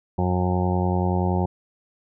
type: harmonic tone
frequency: 90.5 Hz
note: F#2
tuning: 38 cents flat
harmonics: 1 / 2 / 3 / 4 / 5 / 6 / 7 / 8 / 9 / 10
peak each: -23 / -24 / -37 / -28 / -38 / -33 / -41 / -32 / -31 / -33 dBFS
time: 0.18-1.46 s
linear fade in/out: 5 ms
effects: none